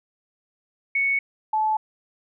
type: tone pair in turn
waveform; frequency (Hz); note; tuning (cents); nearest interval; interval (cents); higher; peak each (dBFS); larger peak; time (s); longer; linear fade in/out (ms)
sine; 2217 / 866; C#7 / A5; 0 / -28; octave + major third; 1628; first; -19; neither; 0.95-1.19 / 1.53-1.77; neither; 5
effects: none